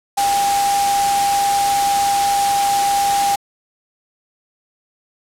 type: tone in noise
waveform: sine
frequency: 802 Hz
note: G5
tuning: 39 cents sharp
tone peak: -14 dBFS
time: 0.17-3.36 s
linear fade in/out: 10 ms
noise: white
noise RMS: -22 dBFS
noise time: 0.17-3.36 s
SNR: +5 dB
effects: low-pass 10000 Hz 12 dB/octave